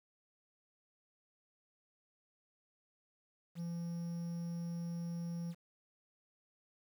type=tone with quantisation; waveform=triangle; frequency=170 Hz; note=F3; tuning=46 cents flat; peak=-36 dBFS; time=3.55-5.55 s; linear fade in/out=50 ms; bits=10; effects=none